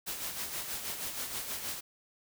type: noise with tremolo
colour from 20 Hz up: white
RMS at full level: -36 dBFS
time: 0.06-1.81 s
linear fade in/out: 20 ms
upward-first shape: sine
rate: 6.3 Hz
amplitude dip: 50%
effects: none